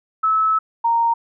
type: tone pair in turn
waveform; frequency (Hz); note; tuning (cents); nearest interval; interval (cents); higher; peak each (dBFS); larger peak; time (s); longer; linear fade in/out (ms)
sine; 1300 / 928; E6 / A#5; -24 / -8; tritone; 584; first; -14; neither; 0.23-0.59 / 0.84-1.14; first; 10
effects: none